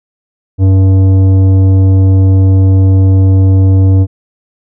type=tone with tanh clipping; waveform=sine; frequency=95.4 Hz; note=G2; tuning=47 cents flat; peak=-5 dBFS; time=0.58-4.07 s; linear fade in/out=50 ms; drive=11 dB; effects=none